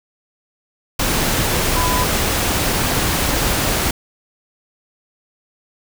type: tone in noise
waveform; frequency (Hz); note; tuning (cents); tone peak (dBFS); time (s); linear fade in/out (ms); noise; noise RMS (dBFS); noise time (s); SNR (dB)
sine; 1000; B5; +21; -20; 1.76-2.04; 5; pink; -18; 0.99-3.91; -5
effects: none

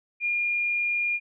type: tone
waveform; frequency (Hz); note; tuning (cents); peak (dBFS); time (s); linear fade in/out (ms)
sine; 2416; D7; +48; -23; 0.2-1.2; 50
effects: none

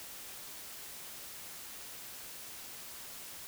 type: silence
effects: white hiss -47 dBFS RMS until 3.47 s

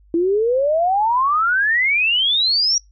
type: exponential sweep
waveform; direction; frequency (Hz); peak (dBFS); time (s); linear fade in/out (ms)
sine; up; 327.2 to 5760; -14; 0.14-2.78; 2
effects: noise-tail reverb RT60 0.2 s tail -26 dB re dry + added 50 Hz sine -48 dBFS peak until 2.91 s

